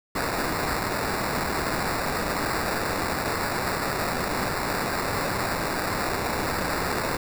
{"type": "noise with sample-and-hold", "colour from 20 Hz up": "white", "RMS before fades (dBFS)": -27, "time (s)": [0.15, 7.17], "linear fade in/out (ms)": 5, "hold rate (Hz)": 3150, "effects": []}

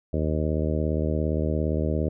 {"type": "harmonic tone", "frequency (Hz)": 77.4, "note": "D#2", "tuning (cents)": -9, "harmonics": [1, 2, 3, 4, 5, 6, 7, 8], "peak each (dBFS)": [-26, -29, -31, -32, -33, -34, -34, -35], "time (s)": [0.13, 2.09], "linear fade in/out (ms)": 5, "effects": []}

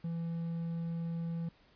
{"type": "tone", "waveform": "triangle", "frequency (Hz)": 167.1, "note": "E3", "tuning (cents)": 24, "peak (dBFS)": -32, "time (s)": [0.04, 1.49], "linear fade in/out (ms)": 5, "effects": ["pink hiss -65 dBFS RMS until 1.75 s", "resampled to 11025 Hz"]}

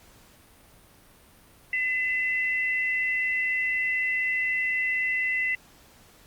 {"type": "tone pair together", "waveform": "sine", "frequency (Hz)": [2019, 2695], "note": ["B6", "E7"], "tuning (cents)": [38, 38], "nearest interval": "perfect fourth", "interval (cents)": 500, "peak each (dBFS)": [-24, -32], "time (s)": [1.73, 5.55], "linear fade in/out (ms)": 2, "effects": ["pink hiss -55 dBFS RMS until 6.26 s", "Opus 48 kbps"]}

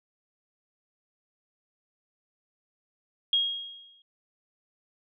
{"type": "tone with exponential decay", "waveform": "sine", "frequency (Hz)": 3270, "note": "G#7", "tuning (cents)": -28, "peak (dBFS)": -19, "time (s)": [3.33, 4.02], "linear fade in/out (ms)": 2, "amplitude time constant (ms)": 150, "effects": []}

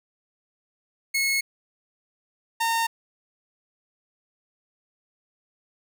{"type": "tone pair in turn", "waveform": "sawtooth", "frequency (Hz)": [2181, 915.1], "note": ["C#7", "A#5"], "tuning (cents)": [-29, -32], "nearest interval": "octave + minor third", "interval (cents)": 1503, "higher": "first", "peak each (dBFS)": -18, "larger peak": "neither", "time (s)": [[1.14, 1.41], [2.6, 2.87]], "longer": "neither", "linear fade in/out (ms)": 10, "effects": []}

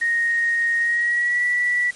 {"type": "tone with pitch glide", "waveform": "sine", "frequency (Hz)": [1864.7, 1954], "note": ["A#6", "B6"], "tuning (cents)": [0, -19], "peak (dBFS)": -17, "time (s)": [0.01, 1.91], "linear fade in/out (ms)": 10, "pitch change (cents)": 81, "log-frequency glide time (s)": [0.79, 1.44], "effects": ["white hiss -43 dBFS RMS until 1.95 s", "MP3 48 kbps"]}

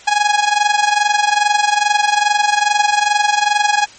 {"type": "tone with amplitude modulation", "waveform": "sawtooth", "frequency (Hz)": 830.6, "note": "G#5", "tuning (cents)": 0, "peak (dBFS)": -5, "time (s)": [0.07, 3.86], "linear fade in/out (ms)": 10, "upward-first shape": "sine", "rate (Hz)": 22.4, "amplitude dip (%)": 75, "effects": ["white hiss -40 dBFS RMS until 3.98 s", "MP3 32 kbps"]}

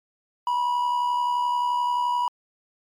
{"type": "tone with amplitude modulation", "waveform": "triangle", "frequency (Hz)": 975, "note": "B5", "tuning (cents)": -23, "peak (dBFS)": -17, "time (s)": [0.47, 2.28], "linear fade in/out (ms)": 2, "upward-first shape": "sine", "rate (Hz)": 71.5, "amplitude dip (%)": 45, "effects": ["MP3 96 kbps"]}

